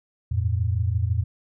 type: tone cluster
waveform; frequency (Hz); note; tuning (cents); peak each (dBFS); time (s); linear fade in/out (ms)
sine; 86.3 / 98.7 / 112.3; F2 / G2 / A2; -20 / +12 / +36; -23 / -31 / -24; 0.31-1.24; 10
effects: none